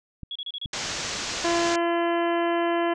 clicks, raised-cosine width 5 ms, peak -24 / -23 dBFS, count 2, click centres 0.233 / 0.658 s
sine tone bursts, 3348 Hz, G#7, 13 cents sharp, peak -30 dBFS, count 5, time 0.31-0.659 s, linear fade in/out 2 ms, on 45 ms, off 31 ms
white low-pass noise, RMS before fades -31 dBFS, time 0.73-1.76 s, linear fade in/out 5 ms, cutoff 7000 Hz, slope 48 dB/octave
harmonic tone, 340.6 Hz, F4, 43 cents flat, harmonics 1 / 2 / 3 / 4 / 5 / 6 / 7 / 8 / 9, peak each -24 / -26 / -30 / -38 / -34 / -39 / -43 / -42 / -40 dBFS, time 1.44-2.94 s, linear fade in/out 10 ms
effects none

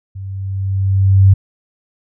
sine tone with level ramp, 96.7 Hz, G2, 23 cents flat, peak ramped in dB -25 to -3 dBFS, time 0.15-1.34 s, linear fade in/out 10 ms, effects none

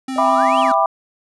square tone with vibrato, 261.6 Hz, C4, in tune, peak -23 dBFS, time 0.08-0.72 s, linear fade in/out 5 ms, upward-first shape sine, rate 9.2 Hz, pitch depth 18 cents each way
triangle exponential two-way sweep, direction up then down, 587.3 to 3314 to 1142 Hz, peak -25 dBFS, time 0.16-0.74 s, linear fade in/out 0 ms, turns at 0.6 s
sine chord, E minor seventh, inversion none, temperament just, 659.3 / 791.1 / 988.9 / 1186.7 Hz, E5 / G5 / B5 / D6, 0 / +16 / +2 / +18 cents, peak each -18 dBFS, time 0.18-0.86 s, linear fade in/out 2 ms
effects resampled to 24000 Hz

